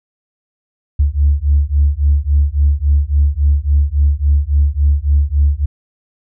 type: beating tone pair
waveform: sine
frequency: 70.4 / 74 Hz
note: C#2 / D2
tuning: +27 / +14 cents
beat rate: 3.6 Hz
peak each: -12 dBFS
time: 0.99-5.66 s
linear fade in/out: 10 ms
effects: tanh soft clip ceiling -3 dBFS